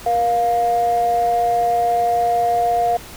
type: tone pair together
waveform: sine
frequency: 474.6 / 704 Hz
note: A#4 / F5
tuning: +31 / +14 cents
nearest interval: perfect fifth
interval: 683 cents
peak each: -22 / -14 dBFS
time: 0.06-2.97 s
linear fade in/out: 5 ms
effects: tanh soft clip ceiling -9 dBFS + pink hiss -37 dBFS RMS until 3.16 s